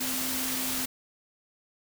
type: tone in noise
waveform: sine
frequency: 258.5 Hz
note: C4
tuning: 21 cents flat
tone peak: -36 dBFS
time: 0-0.86 s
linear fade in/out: 10 ms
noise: white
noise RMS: -31 dBFS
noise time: 0-0.86 s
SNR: -8 dB
effects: none